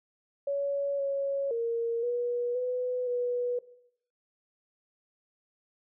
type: tone with pitch steps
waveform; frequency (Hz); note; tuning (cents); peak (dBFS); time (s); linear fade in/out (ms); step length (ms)
sine; 562 / 554 / 464.2 / 483.5 / 499.6 / 489.2; C#5 / C#5 / A#4 / B4 / B4 / B4; +24 / -1 / -7 / -37 / +20 / -16; -27; 0.47-3.59; 5; 520
effects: noise-tail reverb RT60 0.7 s tail -17 dB re dry